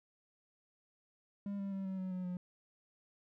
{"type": "tone with pitch steps", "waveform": "triangle", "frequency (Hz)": [200.9, 197.22, 193.61, 190.06, 186.58, 183.17, 179.81], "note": ["G3", "G3", "G3", "F#3", "F#3", "F#3", "F#3"], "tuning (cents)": [43, 11, -21, 47, 15, -17, -49], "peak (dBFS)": -35, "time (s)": [1.46, 2.37], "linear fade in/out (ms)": 2, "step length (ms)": 130, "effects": []}